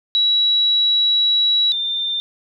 sine tone pair in turn, 3900 / 3591 Hz, B7 / A7, -23 / +35 cents, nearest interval minor second, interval 142 cents, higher first, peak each -13 / -19 dBFS, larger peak first, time 0.15-1.72 / 1.72-2.2 s, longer first, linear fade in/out 0 ms, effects none

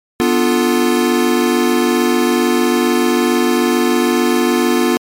square chord, B half-diminished seventh, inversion none, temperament equal, 246.9 / 293.7 / 349.2 / 440 Hz, B3 / D4 / F4 / A4, 0 / 0 / 0 / 0 cents, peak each -16 / -21 / -16 / -21 dBFS, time 0.2-4.97 s, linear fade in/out 0 ms, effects MP3 64 kbps

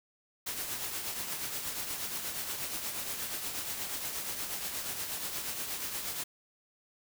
white noise with tremolo, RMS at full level -35 dBFS, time 0.46-6.24 s, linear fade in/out 10 ms, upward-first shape triangle, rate 8.4 Hz, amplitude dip 50%, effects none

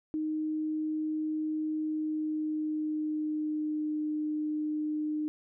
sine tone with pitch glide, 310 to 304.3 Hz, D#4 to D#4, -6 to -38 cents, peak -29 dBFS, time 0.14-5.28 s, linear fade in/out 0 ms, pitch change -32 cents, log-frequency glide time 1.79-4.01 s, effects none

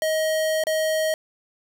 square tone with dropouts, 630 Hz, D#5, 21 cents sharp, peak -21 dBFS, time 0.02-1.14 s, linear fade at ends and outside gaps 1 ms, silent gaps 0.638-0.669 s, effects none

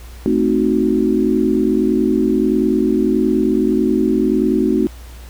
sine chord, A diminished seventh, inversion none, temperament equal, 220 / 261.6 / 311.1 / 370 Hz, A3 / C4 / Eb4 / Gb4, 0 / 0 / 0 / 0 cents, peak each -18 dBFS, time 0.26-4.87 s, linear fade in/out 0 ms, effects added 60 Hz sine -33 dBFS peak until 5.29 s + pink hiss -43 dBFS RMS until 5.29 s

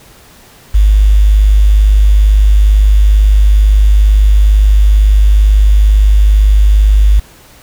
sine tone with quantisation, 51.1 Hz, G#1, 27 cents flat, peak -3 dBFS, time 0.74-7.2 s, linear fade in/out 10 ms, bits 5, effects pink hiss -40 dBFS RMS until 7.62 s

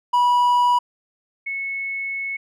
triangle / sine tone pair in turn, 976 / 2199 Hz, B5 / C#7, -21 / -14 cents, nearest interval octave + major second, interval 1407 cents, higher second, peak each -12 / -24 dBFS, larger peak first, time 0.13-0.79 / 1.46-2.37 s, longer second, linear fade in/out 10 ms, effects none

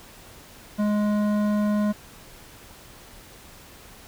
triangle tone with hard clipping, 208.6 Hz, G#3, 8 cents sharp, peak -22 dBFS, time 0.78-1.93 s, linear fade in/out 20 ms, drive 16 dB, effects pink hiss -47 dBFS RMS until 4.07 s

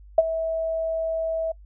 sine tone with ADSR envelope, 650 Hz, E5, 24 cents flat, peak -9 dBFS, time 0.18-1.52 s, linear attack 4 ms, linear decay 33 ms, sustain -14 dB, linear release 7 ms, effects noise-tail reverb RT60 0.1 s tail -26 dB re dry + added 50 Hz sine -44 dBFS peak until 1.65 s

